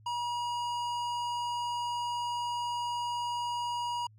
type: tone with hard clipping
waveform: triangle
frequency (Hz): 959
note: A#5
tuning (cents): +49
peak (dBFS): -33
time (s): 0.06-4.07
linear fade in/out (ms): 5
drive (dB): 17
effects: added 107 Hz sine -55 dBFS peak until 4.18 s